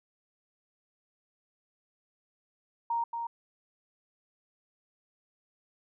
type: tone with echo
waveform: sine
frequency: 932.3 Hz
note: A#5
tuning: in tune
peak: -27 dBFS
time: 2.9-3.04 s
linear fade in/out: 5 ms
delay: 230 ms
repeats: 1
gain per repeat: -5 dB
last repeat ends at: 3.27 s
effects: none